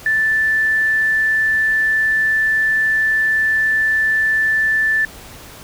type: tone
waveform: sine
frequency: 1760 Hz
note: A6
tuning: in tune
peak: -13 dBFS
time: 0.06-5.05 s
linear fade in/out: 2 ms
effects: pink hiss -38 dBFS RMS until 5.63 s